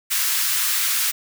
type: high-pass noise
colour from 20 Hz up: white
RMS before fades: -21 dBFS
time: 0.1-1.12 s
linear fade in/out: 20 ms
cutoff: 1200 Hz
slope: 24 dB/octave
effects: none